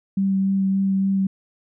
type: tone with vibrato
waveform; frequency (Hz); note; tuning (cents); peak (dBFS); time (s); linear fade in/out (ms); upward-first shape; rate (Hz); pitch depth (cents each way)
sine; 193.7; G3; -20; -17; 0.17-1.27; 5; sine; 3.5; 11
effects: none